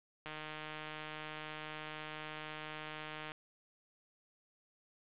click train, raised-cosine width 0.3 ms, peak -28 dBFS, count 472, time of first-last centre 0.26-3.318 s, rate 154 Hz, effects resampled to 8000 Hz + 10-bit

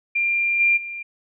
sine tone with level steps, 2387 Hz, D7, 28 cents sharp, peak -18 / -14 / -29 dBFS, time 0.15-1.03 s, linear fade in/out 10 ms, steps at 0.59 / 0.76 s, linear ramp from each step 20 ms, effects none

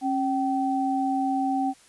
sine tone pair together, 271.6 / 770 Hz, C#4 / G5, -35 / -31 cents, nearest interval octave + tritone, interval 1804 cents, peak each -25 dBFS, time 0.01-1.74 s, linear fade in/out 50 ms, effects white hiss -55 dBFS RMS until 1.88 s + resampled to 24000 Hz

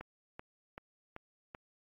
click train, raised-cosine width 0.5 ms, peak -29 dBFS, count 5, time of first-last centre 0.01-1.548 s, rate 2.6 Hz, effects AAC 32 kbps

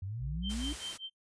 sine exponential sweep, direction up, 90.2 to 305.7 Hz, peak -36 dBFS, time 0.02-0.73 s, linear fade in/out 5 ms
sine tone, 59 Hz, A#1, 22 cents sharp, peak -36 dBFS, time 0.19-0.77 s, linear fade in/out 50 ms
sine tone with tremolo, 3126 Hz, G7, 6 cents flat, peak -36 dBFS, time 0.42-1.1 s, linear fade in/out 50 ms, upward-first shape sine, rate 5 Hz, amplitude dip 100%
white noise, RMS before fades -43 dBFS, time 0.49-0.98 s, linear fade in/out 20 ms
effects noise-tail reverb RT60 0.1 s tail -25 dB re dry + resampled to 22050 Hz

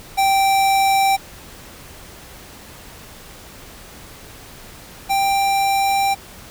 square tone pair in turn, 781 / 787.3 Hz, G5 / G5, -7 / +7 cents, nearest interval unison, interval 14 cents, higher second, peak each -14 / -16 dBFS, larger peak first, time 0.17-1.17 / 5.09-6.15 s, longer second, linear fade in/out 20 ms, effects pink hiss -40 dBFS RMS until 6.5 s

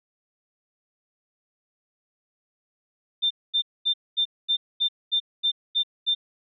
sine tone bursts, 3588 Hz, A7, 33 cents sharp, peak -19 dBFS, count 10, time 3.22-6.15 s, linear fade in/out 20 ms, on 86 ms, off 230 ms, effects none

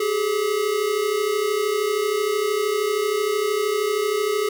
square tone pair together, 392 / 425 Hz, G4 / G#4, 0 / +40 cents, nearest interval minor second, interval 140 cents, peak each -26 / -22 dBFS, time 0-4.49 s, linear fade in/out 5 ms, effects none

